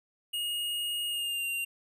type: tone with pitch glide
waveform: square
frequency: 2865 to 2775 Hz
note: F7 to F7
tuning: +44 to -12 cents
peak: -31 dBFS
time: 0.33-1.65 s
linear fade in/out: 10 ms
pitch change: -56 cents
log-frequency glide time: 1.08-1.46 s
effects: none